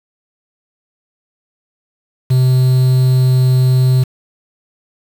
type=tone with quantisation; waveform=triangle; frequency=128.5 Hz; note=C3; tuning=31 cents flat; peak=-6 dBFS; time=2.3-4.04 s; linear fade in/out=10 ms; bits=5; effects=none